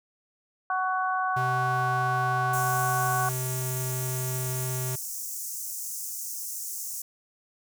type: harmonic tone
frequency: 373.1 Hz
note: F#4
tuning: 14 cents sharp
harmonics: 2 / 3 / 4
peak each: -28 / -28 / -31 dBFS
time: 0.7-3.29 s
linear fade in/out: 2 ms
type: tone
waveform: square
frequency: 128.4 Hz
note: C3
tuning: 32 cents flat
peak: -30 dBFS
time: 1.36-4.96 s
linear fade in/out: 10 ms
type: high-pass noise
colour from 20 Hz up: pink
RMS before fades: -35 dBFS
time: 2.53-7.02 s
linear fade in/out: 5 ms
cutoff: 5900 Hz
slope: 48 dB/octave
effects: none